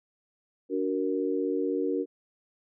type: chord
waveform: sine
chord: D augmented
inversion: none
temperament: equal with one note detuned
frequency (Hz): 289.8 / 370 / 466.2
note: D4 / F#4 / A#4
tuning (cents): -23 / 0 / 0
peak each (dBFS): -30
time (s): 0.69-2.06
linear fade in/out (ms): 50
effects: none

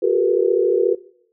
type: tone cluster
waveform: sine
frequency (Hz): 361.9 / 396.3 / 450.3 / 487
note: F#4 / G4 / A4 / B4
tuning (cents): -38 / +19 / +40 / -24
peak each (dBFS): -20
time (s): 0.02-0.95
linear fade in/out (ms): 10
effects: noise-tail reverb RT60 0.6 s tail -19 dB re dry

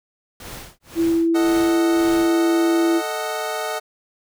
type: noise with tremolo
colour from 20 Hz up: pink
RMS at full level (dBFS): -34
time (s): 0.4-2.33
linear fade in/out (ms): 2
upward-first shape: sine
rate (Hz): 1.9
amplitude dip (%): 100
type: tone with pitch glide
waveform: sine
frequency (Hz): 331.9 to 334.2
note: E4 to E4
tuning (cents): +12 to +24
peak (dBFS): -15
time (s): 0.95-3.02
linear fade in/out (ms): 50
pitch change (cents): +12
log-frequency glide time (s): 1.28-1.68
type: chord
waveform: 25% pulse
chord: D# diminished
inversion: second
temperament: equal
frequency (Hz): 440 / 622.3 / 740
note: A4 / D#5 / F#5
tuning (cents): 0 / 0 / 0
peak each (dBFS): -25 / -23 / -25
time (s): 1.34-3.8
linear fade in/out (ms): 20
effects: none

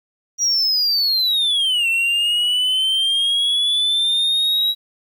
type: linear two-way sweep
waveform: triangle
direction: down then up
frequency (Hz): 5780 to 2691 to 3871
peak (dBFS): -14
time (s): 0.38-4.75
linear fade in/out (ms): 50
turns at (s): 1.88
effects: 9-bit

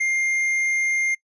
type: tone with tanh clipping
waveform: triangle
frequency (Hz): 2112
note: C7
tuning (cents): +16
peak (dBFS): -21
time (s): 0-1.15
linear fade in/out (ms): 10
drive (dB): 11
effects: noise-tail reverb RT60 0.1 s tail -23 dB re dry + resampled to 24000 Hz

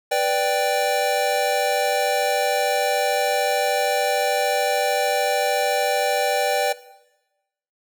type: chord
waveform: square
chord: G major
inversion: first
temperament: equal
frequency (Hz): 493.9 / 587.3 / 784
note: B4 / D5 / G5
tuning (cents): 0 / 0 / 0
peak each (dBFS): -25 / -23 / -23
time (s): 0.11-6.73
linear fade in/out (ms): 10
effects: noise-tail reverb RT60 1.0 s tail -17 dB re dry

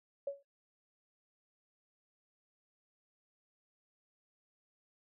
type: tone with exponential decay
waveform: sine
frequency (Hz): 560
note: C#5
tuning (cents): +18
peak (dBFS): -31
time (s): 0.27-0.43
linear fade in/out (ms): 5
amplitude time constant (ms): 34
effects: noise-tail reverb RT60 0.2 s tail -20 dB re dry

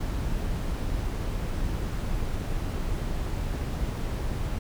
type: noise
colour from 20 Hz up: brown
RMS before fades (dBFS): -29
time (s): 0-4.59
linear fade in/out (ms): 10
effects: none

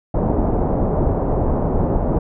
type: low-pass noise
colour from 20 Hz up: pink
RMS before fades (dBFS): -18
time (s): 0.14-2.19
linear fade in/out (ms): 5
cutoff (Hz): 810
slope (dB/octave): 24
effects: none

